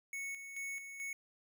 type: tone with tremolo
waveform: square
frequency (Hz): 2211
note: C#7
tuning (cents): -5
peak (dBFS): -40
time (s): 0.13-1.13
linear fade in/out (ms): 2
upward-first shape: square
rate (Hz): 2.3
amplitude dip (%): 55
effects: none